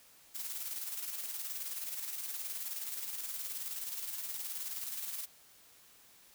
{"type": "noise with tremolo", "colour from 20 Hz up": "blue", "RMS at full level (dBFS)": -39, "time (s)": [0.34, 5.26], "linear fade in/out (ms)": 20, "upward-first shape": "square", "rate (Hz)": 19, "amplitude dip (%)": 40, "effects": ["white hiss -61 dBFS RMS until 6.34 s"]}